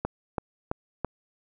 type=click train; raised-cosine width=1 ms; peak=-13 dBFS; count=4; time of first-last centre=0.05-1.047 s; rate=3.01 Hz; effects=none